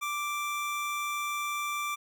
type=tone; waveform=25% pulse; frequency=1174.7 Hz; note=D6; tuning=in tune; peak=-27 dBFS; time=0.01-1.96 s; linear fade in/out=20 ms; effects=none